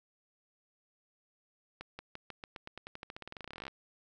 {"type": "accelerating click train", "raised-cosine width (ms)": 0.3, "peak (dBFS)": -27, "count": 30, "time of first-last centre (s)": [1.81, 3.68], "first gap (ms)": 180, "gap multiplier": 0.91, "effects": []}